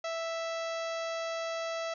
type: harmonic tone with a mistuned harmonic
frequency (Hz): 659.3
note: E5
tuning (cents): 0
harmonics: 1 / 2 / 3 / 4 / 5 / 6 / 7 / 8 / 9 / 10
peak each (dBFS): -34 / -40 / -44 / -46 / -48 / -50 / -51 / -52 / -53 / -54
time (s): 0.04-1.94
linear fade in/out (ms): 5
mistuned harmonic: 8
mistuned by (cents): +27
effects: none